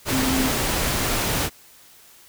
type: tone in noise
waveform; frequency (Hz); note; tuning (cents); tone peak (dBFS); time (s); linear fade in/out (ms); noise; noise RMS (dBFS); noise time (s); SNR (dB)
sine; 261.6; C4; 0; -22; 0.1-0.51; 50; pink; -23; 0.05-1.5; -2
effects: white hiss -50 dBFS RMS until 2.28 s